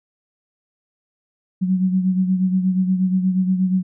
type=beating tone pair; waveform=sine; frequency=185 / 193.4 Hz; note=F#3 / G3; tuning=0 / -23 cents; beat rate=8.4 Hz; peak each=-16 / -24 dBFS; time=1.61-3.83 s; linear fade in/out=20 ms; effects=none